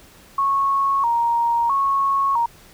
sine tone with vibrato, 1015 Hz, B5, 47 cents sharp, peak -16 dBFS, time 0.38-2.46 s, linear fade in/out 5 ms, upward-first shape square, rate 0.76 Hz, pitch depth 140 cents each way, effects pink hiss -48 dBFS RMS until 2.73 s

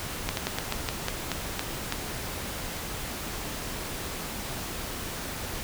slowing click train, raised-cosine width 0.2 ms, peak -10 dBFS, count 10, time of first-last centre 0.29-1.924 s, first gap 82 ms, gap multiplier 1.19, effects pink hiss -35 dBFS RMS until 5.63 s

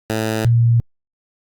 10% pulse / sine tone pair in turn, 110 / 117.11 Hz, A2 / A#2, 0 / +8 cents, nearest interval minor second, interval 108 cents, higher second, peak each -10 dBFS, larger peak neither, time 0.1-0.45 / 0.45-0.8 s, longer neither, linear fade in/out 0 ms, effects Opus 48 kbps

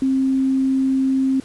sine tone, 265.6 Hz, C4, 26 cents sharp, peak -15 dBFS, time 0.02-1.4 s, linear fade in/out 2 ms, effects pink hiss -45 dBFS RMS until 1.44 s + resampled to 24000 Hz

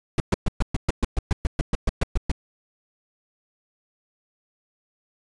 brown noise bursts, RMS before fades -19 dBFS, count 16, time 0.18-2.316 s, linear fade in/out 2 ms, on 21 ms, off 120 ms, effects resampled to 22050 Hz

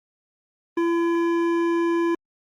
sine tone with hard clipping, 338.2 Hz, E4, 44 cents sharp, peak -21 dBFS, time 0.77-2.15 s, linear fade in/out 5 ms, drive 12 dB, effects Opus 32 kbps

